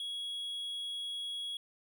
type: tone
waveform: triangle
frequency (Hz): 3330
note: G#7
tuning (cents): +4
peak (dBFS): -35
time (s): 0-1.57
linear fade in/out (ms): 2
effects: none